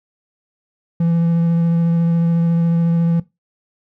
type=tone with vibrato; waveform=triangle; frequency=168 Hz; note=E3; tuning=33 cents sharp; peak=-11 dBFS; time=1-3.2 s; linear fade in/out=5 ms; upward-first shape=sine; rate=14 Hz; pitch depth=12 cents each way; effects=noise-tail reverb RT60 0.2 s tail -18 dB re dry